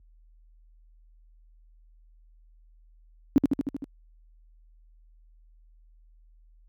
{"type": "tone with echo", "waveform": "sine", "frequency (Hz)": 278.4, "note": "C#4", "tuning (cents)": 8, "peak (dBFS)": -13, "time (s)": [3.36, 3.38], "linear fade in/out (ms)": 0, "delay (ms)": 77, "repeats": 6, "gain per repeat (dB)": -3, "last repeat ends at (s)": 3.842, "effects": ["added 40 Hz sine -46 dBFS peak until 6.68 s", "high-pass 60 Hz 12 dB/octave"]}